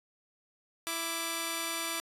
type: tone pair together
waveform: 5% pulse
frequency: 331.4 / 1174.7 Hz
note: E4 / D6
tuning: +9 / 0 cents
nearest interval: octave + minor seventh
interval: 2191 cents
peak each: -24 / -23 dBFS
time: 0.87-2 s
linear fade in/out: 0 ms
effects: resampled to 32000 Hz